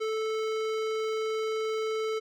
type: tone with hard clipping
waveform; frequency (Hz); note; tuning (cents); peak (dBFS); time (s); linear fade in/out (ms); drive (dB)
sine; 438.5; A4; -6; -30; 0-2.2; 20; 18
effects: none